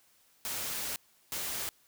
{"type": "noise bursts at uneven times", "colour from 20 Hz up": "white", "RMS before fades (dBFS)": -36, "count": 2, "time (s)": [[0.45, 0.96], [1.32, 1.69]], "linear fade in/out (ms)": 0, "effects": ["white hiss -66 dBFS RMS until 1.87 s"]}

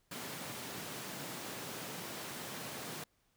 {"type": "high-pass noise", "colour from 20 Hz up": "pink", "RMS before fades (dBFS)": -44, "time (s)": [0.11, 3.04], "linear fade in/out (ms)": 5, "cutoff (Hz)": 130, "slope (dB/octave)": 24, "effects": ["pink hiss -75 dBFS RMS until 3.36 s"]}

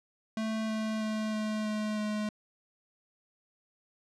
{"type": "tone with pitch steps", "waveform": "square", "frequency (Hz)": [220, 218.4, 216.7, 215.1, 213.5, 211.9], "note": ["A3", "A3", "A3", "A3", "G#3", "G#3"], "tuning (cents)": [0, -13, -26, -39, 48, 35], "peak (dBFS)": -31, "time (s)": [0.37, 2.29], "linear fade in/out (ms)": 2, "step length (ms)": 320, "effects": ["low-pass 7000 Hz 12 dB/octave"]}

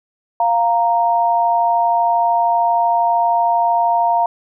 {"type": "tone pair together", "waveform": "sine", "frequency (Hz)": [698, 930.9], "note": ["F5", "A#5"], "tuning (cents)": [-1, -3], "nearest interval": "perfect fourth", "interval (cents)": 498, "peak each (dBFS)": -15, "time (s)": [0.4, 4.26], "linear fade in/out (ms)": 2, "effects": []}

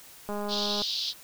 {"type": "click train", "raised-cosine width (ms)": 1, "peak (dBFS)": -21, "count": 110, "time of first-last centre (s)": [0.29, 0.819], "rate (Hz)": 206}
{"type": "band-pass noise", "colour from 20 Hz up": "pink", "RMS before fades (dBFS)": -31, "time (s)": [0.48, 1.14], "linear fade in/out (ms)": 50, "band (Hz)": [3400, 5000], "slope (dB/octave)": 48}
{"effects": ["white hiss -50 dBFS RMS until 1.23 s"]}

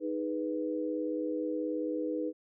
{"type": "chord", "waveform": "sine", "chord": "G# minor", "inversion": "second", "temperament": "equal", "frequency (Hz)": [311.1, 415.3, 493.9], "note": ["D#4", "G#4", "B4"], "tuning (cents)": [0, 0, 0], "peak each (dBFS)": [-33, -39, -35], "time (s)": [0, 2.33], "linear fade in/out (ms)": 50, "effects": []}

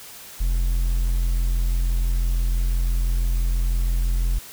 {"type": "tone", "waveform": "triangle", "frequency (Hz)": 43, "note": "F1", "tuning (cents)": -26, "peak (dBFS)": -16, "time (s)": [0.4, 4.39], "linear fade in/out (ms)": 10, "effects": ["white hiss -41 dBFS RMS until 4.52 s"]}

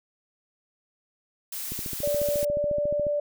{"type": "noise", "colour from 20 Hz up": "blue", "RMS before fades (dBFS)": -34, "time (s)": [1.52, 2.45], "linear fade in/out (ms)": 5}
{"type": "click train", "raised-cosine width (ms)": 3, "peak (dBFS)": -23, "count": 20, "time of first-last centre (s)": [1.72, 3.068], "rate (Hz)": 14.1}
{"type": "tone with pitch glide", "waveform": "sine", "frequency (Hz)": [581, 586.1], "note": ["D5", "D5"], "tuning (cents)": [-19, -4], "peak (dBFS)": -23, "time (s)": [2.03, 3.2], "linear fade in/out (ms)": 5, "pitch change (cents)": 15, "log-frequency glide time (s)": [2.22, 2.78]}
{"effects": []}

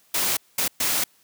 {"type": "noise bursts at uneven times", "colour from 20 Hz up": "white", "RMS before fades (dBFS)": -23, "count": 3, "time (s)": [[0.14, 0.37], [0.58, 0.68], [0.8, 1.04]], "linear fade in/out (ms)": 5, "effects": ["white hiss -60 dBFS RMS until 1.23 s", "high-pass 100 Hz 12 dB/octave"]}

